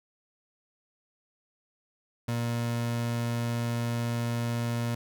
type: tone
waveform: 30% pulse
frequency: 118 Hz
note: A#2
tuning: 22 cents sharp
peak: -25 dBFS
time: 2.28-4.95 s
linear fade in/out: 5 ms
effects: none